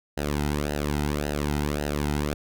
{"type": "tone with flanger", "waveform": "sawtooth", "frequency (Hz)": 73.42, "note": "D2", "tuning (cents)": 0, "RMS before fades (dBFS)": -27, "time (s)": [0.17, 2.34], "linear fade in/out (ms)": 5, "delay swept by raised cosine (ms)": [0.87, 1.79], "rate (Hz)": 1.8, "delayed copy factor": -0.8, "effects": []}